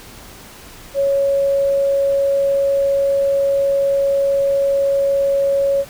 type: tone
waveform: sine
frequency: 554.4 Hz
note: C#5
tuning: in tune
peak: -13 dBFS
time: 0.94-5.85 s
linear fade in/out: 50 ms
effects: pink hiss -39 dBFS RMS until 5.89 s